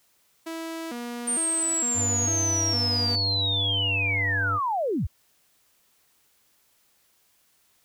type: tone with vibrato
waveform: sawtooth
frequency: 280 Hz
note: C#4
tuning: 18 cents sharp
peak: -28 dBFS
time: 0.46-3.16 s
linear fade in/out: 10 ms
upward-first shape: square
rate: 1.1 Hz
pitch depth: 270 cents each way
type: linear sweep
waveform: sine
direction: down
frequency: 8910 to 43.43 Hz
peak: -23 dBFS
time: 1.27-5.07 s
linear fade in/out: 10 ms
type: harmonic tone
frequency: 98 Hz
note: G2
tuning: in tune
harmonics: 1 / 3 / 5 / 7 / 9 / 10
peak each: -28 / -40 / -40 / -42 / -46 / -50 dBFS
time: 1.94-4.6 s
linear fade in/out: 50 ms
effects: white hiss -65 dBFS RMS until 7.84 s